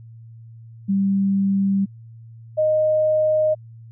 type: tone pair in turn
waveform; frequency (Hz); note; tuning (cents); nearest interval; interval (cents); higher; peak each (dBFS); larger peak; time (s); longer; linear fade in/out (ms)
sine; 196 / 619; G3 / D#5; 0 / -9; octave + minor sixth; 1991; second; -16 / -15; second; 0.88-1.86 / 2.57-3.55; neither; 20
effects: added 114 Hz sine -39 dBFS peak until 3.91 s